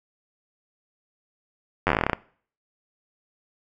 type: slowing click train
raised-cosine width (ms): 0.5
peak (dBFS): -5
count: 14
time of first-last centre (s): 1.87-2.132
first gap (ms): 10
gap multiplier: 1.11
effects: noise-tail reverb RT60 0.5 s tail -22 dB re dry